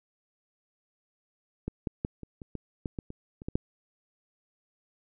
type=clicks; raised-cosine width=3 ms; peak=-19 / -17 / -16 / -28 / -29 / -22 / -19 / -21 / -27 / -30 / -20 / -12 dBFS; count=12; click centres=1.68 / 1.872 / 2.049 / 2.233 / 2.418 / 2.553 / 2.858 / 2.988 / 3.104 / 3.419 / 3.485 / 3.555 s; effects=none